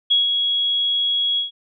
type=tone with ADSR envelope; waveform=sine; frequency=3327 Hz; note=G#7; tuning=2 cents sharp; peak=-12 dBFS; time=0.1-1.51 s; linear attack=15 ms; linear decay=150 ms; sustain=-5 dB; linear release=130 ms; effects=none